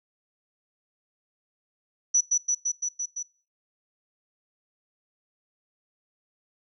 sine tone with echo, 5920 Hz, F#8, in tune, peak -17 dBFS, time 2.14-2.21 s, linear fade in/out 10 ms, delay 170 ms, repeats 6, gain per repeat -2 dB, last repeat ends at 3.23 s, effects noise-tail reverb RT60 0.4 s tail -23 dB re dry

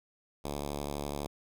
5% pulse tone with notch filter, 72 Hz, D2, 34 cents flat, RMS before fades -37 dBFS, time 0.44-1.27 s, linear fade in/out 10 ms, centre 1900 Hz, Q 1.5, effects none

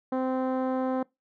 10% pulse tone with low-pass filter, 259.3 Hz, C4, 15 cents flat, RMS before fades -28 dBFS, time 0.12-1.03 s, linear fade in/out 5 ms, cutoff 650 Hz, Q 0.59, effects noise-tail reverb RT60 0.2 s tail -23 dB re dry

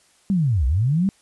sine linear two-way sweep, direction down then up, 203.7 to 58.4 to 203.7 Hz, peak -16 dBFS, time 0.3-1.09 s, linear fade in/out 0 ms, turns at 0.66 s, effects white hiss -58 dBFS RMS until 1.21 s + resampled to 24000 Hz

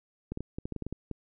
clicks, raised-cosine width 3 ms, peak -22 dBFS, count 11, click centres 0.32 / 0.374 / 0.406 / 0.585 / 0.655 / 0.723 / 0.763 / 0.823 / 0.866 / 0.926 / 1.113 s, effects none

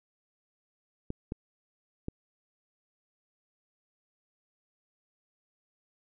clicks, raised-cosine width 3 ms, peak -21 dBFS, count 3, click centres 1.104 / 1.321 / 2.084 s, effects none

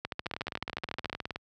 two click trains, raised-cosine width 0.3 ms, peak -16 / -19 dBFS, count 16 / 22, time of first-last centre 0.05-1.129 / 0.26-1.359 s, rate 13.9 / 19.1 Hz, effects high-pass 60 Hz 12 dB/octave

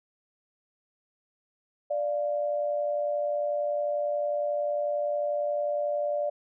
sine tone pair together, 587.4 / 698.5 Hz, D5 / F5, 0 / 0 cents, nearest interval minor third, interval 300 cents, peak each -26 / -34 dBFS, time 1.9-6.3 s, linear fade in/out 10 ms, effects none

